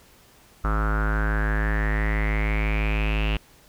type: tone with low-pass filter sweep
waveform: square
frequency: 53 Hz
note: G#1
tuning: 36 cents sharp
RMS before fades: -23 dBFS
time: 0.64-3.37 s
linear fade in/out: 5 ms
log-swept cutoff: 1300 to 2800 Hz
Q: 8.4
effects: pink hiss -54 dBFS RMS until 3.68 s